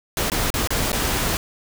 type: noise with dropouts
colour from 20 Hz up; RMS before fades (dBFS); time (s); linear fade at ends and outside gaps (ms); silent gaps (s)
pink; -22; 0.17-1.37; 1; 0.3-0.318 / 0.503-0.54 / 0.674-0.705 / 0.918-0.929
effects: none